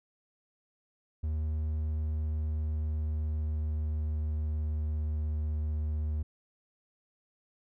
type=tone with pitch glide; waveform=triangle; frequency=77.3 to 76.32 Hz; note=D#2 to D#2; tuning=-11 to -33 cents; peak=-27 dBFS; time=1.23-6.23 s; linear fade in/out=10 ms; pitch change=-22 cents; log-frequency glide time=1.51-5.28 s; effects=none